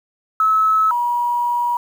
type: tone pair in turn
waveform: sine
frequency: 1296 / 961.1 Hz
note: E6 / B5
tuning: -30 / -47 cents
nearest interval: perfect fourth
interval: 517 cents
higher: first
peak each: -12 / -16 dBFS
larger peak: first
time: 0.4-0.91 / 0.91-1.77 s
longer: second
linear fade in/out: 2 ms
effects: 7-bit